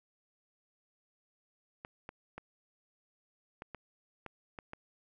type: clicks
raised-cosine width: 0.5 ms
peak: -28 dBFS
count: 8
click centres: 1.849 / 2.091 / 2.38 / 3.621 / 3.747 / 4.263 / 4.588 / 4.734 s
effects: none